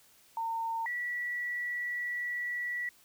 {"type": "tone pair in turn", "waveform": "sine", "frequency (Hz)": [910, 1946.1], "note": ["A#5", "B6"], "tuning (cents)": [-42, -26], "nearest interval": "octave + minor second", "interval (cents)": 1316, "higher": "second", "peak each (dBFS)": [-31, -32], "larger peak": "first", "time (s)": [[0.37, 0.86], [0.86, 2.89]], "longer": "second", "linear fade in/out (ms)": 2, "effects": ["white hiss -62 dBFS RMS until 3.04 s"]}